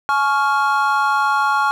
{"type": "chord", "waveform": "triangle", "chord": "Db major", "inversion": "second", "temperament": "equal with one note detuned", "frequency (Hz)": [848.1, 1108.7, 1396.9], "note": ["Ab5", "Db6", "F6"], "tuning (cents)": [36, 0, 0], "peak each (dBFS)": -17, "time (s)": [0.09, 1.71], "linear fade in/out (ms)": 0, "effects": ["8-bit"]}